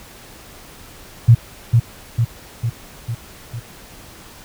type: tone with echo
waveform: sine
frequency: 116.54 Hz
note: A#2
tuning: in tune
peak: -4 dBFS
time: 1.28-1.35 s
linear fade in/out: 10 ms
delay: 450 ms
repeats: 5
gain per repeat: -4 dB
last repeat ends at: 3.6 s
effects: pink hiss -41 dBFS RMS until 4.44 s